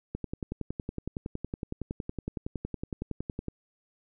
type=click train; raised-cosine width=3 ms; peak=-20 dBFS; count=37; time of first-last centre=0.15-3.483 s; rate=10.8 Hz; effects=none